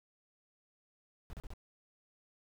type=noise bursts; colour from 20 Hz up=brown; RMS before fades=-44 dBFS; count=4; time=1.3-1.536 s; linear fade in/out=0 ms; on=32 ms; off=36 ms; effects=none